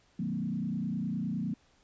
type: tone with frequency modulation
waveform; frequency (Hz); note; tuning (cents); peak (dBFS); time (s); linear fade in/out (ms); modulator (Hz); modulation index
sine; 201.5; G3; +48; -30; 0.19-1.54; 5; 29.8; 1.7
effects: pink hiss -66 dBFS RMS until 1.83 s + resampled to 16000 Hz